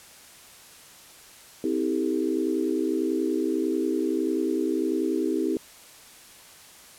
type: tone cluster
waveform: sine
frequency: 260.6 / 322.2 / 393.2 / 442.6 Hz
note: C4 / E4 / G4 / A4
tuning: -7 / -39 / +5 / +10 cents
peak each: -29 / -26 / -28 / -34 dBFS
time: 1.64-5.57 s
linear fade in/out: 2 ms
effects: white hiss -49 dBFS RMS until 6.98 s + low-pass 12000 Hz 12 dB/octave